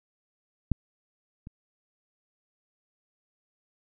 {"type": "clicks", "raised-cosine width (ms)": 5, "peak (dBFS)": [-11, -29], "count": 2, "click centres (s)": [0.717, 1.471], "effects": []}